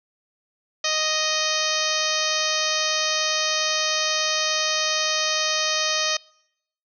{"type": "harmonic tone", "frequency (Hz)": 622.3, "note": "D#5", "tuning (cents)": 0, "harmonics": [1, 2, 3, 4, 5, 6, 7, 8, 9, 10], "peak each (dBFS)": [-30, -30, -30, -30, -30, -30, -30, -30, -30, -30], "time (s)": [0.84, 6.17], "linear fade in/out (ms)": 5, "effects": ["noise-tail reverb RT60 0.8 s tail -26 dB re dry"]}